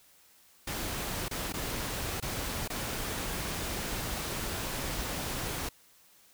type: noise with dropouts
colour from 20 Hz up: pink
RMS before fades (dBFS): -35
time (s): 0.67-5.69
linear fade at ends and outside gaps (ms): 5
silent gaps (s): 1.284-1.31 / 1.525-1.537 / 2.202-2.223 / 2.678-2.7
effects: white hiss -61 dBFS RMS until 6.33 s